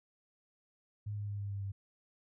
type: tone with pitch steps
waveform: sine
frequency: 104.1 / 102.96 / 101.84 / 100.73 / 99.63 / 98.54 Hz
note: G#2 / G#2 / G#2 / G2 / G2 / G2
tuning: +5 / -15 / -33 / +48 / +29 / +10 cents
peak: -36 dBFS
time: 1.06-1.72 s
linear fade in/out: 10 ms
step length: 110 ms
effects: none